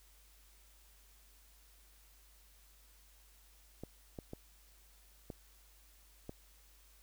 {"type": "clicks", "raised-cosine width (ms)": 2, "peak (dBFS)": -30, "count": 5, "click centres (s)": [3.836, 4.188, 4.334, 5.302, 6.294], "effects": ["added 50 Hz sine -63 dBFS peak until 7.02 s", "white hiss -66 dBFS RMS until 7.02 s"]}